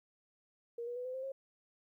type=tone with pitch steps; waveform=sine; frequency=470 / 482.9 / 496.2 / 509.9 / 523.9 / 538.3 Hz; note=A#4 / B4 / B4 / C5 / C5 / C5; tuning=+14 / -39 / +8 / -45 / +2 / +49 cents; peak=-38 dBFS; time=0.78-1.32 s; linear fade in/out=5 ms; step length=90 ms; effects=13-bit